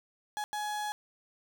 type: tone bursts at uneven times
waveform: 35% pulse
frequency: 840 Hz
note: G#5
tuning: 19 cents sharp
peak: -31 dBFS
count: 2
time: 0.37-0.44 / 0.53-0.92 s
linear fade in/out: 0 ms
effects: none

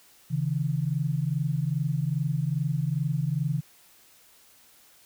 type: tone pair together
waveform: sine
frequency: 136.65 / 159.1 Hz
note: C#3 / D#3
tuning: -24 / +39 cents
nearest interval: minor third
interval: 263 cents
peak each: -27 dBFS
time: 0.3-3.61 s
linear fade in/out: 20 ms
effects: white hiss -57 dBFS RMS until 5.05 s

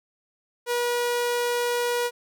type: tone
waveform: sawtooth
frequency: 482.4 Hz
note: B4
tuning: 41 cents flat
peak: -19 dBFS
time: 0.66-2.11 s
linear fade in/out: 50 ms
effects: none

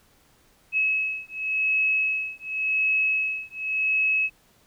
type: beating tone pair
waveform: sine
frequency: 2574 / 2574.9 Hz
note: E7 / E7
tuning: -42 / -41 cents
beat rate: 0.9 Hz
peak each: -25 / -25 dBFS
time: 0.72-4.3 s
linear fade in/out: 50 ms
effects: pink hiss -60 dBFS RMS until 4.66 s

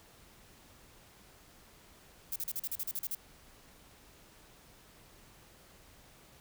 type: noise bursts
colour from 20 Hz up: violet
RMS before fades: -36 dBFS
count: 11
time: 2.32-3.149 s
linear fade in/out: 2 ms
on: 39 ms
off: 40 ms
effects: pink hiss -59 dBFS RMS until 6.4 s

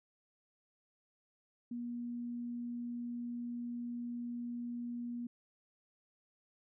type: tone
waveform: sine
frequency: 239.6 Hz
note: A#3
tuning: 48 cents sharp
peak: -38 dBFS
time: 1.71-5.27 s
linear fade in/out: 5 ms
effects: none

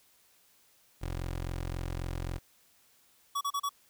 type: tone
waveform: 20% pulse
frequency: 43.73 Hz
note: F1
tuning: 3 cents sharp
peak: -29 dBFS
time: 1.01-2.39 s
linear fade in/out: 20 ms
type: tone bursts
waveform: square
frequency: 1131 Hz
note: C#6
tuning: 34 cents sharp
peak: -30 dBFS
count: 4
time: 3.35-3.693 s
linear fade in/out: 10 ms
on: 61 ms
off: 33 ms
effects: white hiss -65 dBFS RMS until 3.89 s

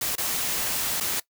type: noise with dropouts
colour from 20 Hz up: white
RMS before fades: -27 dBFS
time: 0.01-1.2 s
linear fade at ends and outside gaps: 5 ms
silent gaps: 0.155-0.18 / 1.002-1.007 s
effects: noise-tail reverb RT60 0.1 s tail -20 dB re dry

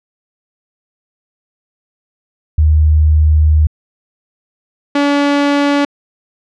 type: tone pair in turn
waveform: sine / sawtooth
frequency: 77 / 285.9 Hz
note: D#2 / D4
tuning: -17 / -46 cents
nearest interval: octave + major seventh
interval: 2271 cents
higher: second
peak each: -6 dBFS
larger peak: neither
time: 2.58-3.67 / 4.95-5.85 s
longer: first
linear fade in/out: 5 ms
effects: low-pass 4000 Hz 12 dB/octave

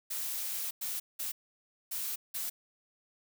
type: noise bursts at uneven times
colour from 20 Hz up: blue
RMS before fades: -36 dBFS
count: 5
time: 0.1-0.71 / 0.81-1 / 1.19-1.32 / 1.91-2.16 / 2.34-2.5 s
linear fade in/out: 10 ms
effects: none

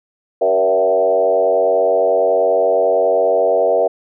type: tone with frequency modulation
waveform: sine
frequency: 567 Hz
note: C#5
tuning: 39 cents sharp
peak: -11 dBFS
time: 0.41-3.88 s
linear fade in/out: 10 ms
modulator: 90.7 Hz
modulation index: 1.6
effects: none

